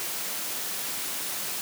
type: high-pass noise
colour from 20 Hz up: white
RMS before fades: -32 dBFS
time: 0-1.61 s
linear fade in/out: 0 ms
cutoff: 150 Hz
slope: 12 dB/octave
effects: none